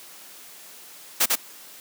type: noise with echo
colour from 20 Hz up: white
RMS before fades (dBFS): -19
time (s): 1.2-1.26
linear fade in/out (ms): 10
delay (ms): 97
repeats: 1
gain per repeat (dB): -2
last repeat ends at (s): 1.357
effects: white hiss -45 dBFS RMS until 1.8 s + high-pass 200 Hz 12 dB/octave